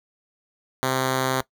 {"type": "tone", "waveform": "5% pulse", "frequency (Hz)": 130.81, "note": "C3", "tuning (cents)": 0, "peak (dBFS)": -10, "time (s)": [0.83, 1.41], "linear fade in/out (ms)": 0, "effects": ["noise-tail reverb RT60 0.1 s tail -18 dB re dry"]}